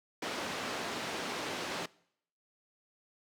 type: band-pass noise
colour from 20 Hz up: pink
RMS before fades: -38 dBFS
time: 0.22-1.86 s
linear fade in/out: 5 ms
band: 260 to 5100 Hz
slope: 12 dB/octave
effects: noise-tail reverb RT60 0.7 s tail -23 dB re dry